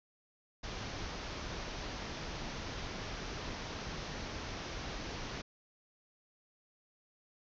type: low-pass noise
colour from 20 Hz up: pink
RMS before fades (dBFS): -42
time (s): 0.63-5.42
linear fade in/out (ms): 10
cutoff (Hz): 6300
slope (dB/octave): 96
effects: none